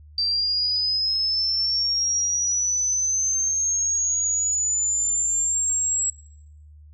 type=linear sweep; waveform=sine; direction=up; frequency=4664 to 7700 Hz; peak=-20 dBFS; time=0.18-6.1 s; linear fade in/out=2 ms; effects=noise-tail reverb RT60 0.8 s tail -23 dB re dry + added 75 Hz sine -44 dBFS peak until 6.93 s